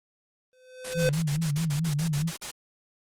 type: tone with exponential growth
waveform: square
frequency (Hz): 510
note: C5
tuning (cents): -44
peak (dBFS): -21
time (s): 0.53-1.09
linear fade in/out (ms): 0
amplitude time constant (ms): 120
type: noise bursts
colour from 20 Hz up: white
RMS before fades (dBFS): -35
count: 12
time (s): 0.84-2.513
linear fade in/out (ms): 10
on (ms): 100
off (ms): 43
type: tone with vibrato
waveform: sine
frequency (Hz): 154.3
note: D#3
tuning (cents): -14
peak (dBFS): -24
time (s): 0.94-2.32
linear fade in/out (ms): 50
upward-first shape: sine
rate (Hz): 4.7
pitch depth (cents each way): 130
effects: low-pass 10000 Hz 12 dB/octave + Opus 32 kbps